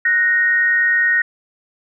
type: tone pair together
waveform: sine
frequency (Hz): 1480 / 1864.7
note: F#6 / A#6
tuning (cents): 0 / 0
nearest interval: major third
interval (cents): 400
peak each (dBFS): -20 / -13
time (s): 0.05-1.22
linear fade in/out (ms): 5
effects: none